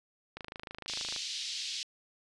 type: click train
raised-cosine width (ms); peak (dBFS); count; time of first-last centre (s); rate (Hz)
0.3; -25; 22; 0.37-1.162; 26.5
type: band-pass noise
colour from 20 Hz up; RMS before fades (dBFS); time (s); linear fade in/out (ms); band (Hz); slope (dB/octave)
white; -38; 0.88-1.83; 0; 3000 to 5200; 24
effects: resampled to 24000 Hz